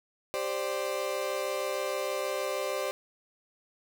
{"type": "chord", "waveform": "35% pulse", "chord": "G suspended fourth", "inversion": "none", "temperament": "equal with one note detuned", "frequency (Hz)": [392, 523.3, 589.7], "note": ["G4", "C5", "D5"], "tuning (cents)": [0, 0, 7], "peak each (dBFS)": [-35, -32, -32], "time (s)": [0.34, 2.91], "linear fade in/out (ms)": 0, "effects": []}